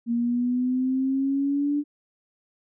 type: exponential sweep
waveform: sine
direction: up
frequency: 233.1 to 293.7 Hz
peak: -21 dBFS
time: 0.06-1.84 s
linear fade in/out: 50 ms
effects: none